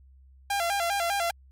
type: tone with vibrato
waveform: sawtooth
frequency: 740 Hz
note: F#5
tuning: in tune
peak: -21 dBFS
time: 0.5-1.31 s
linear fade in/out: 5 ms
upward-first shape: square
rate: 5 Hz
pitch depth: 140 cents each way
effects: added 66 Hz sine -51 dBFS peak until 1.51 s + MP3 64 kbps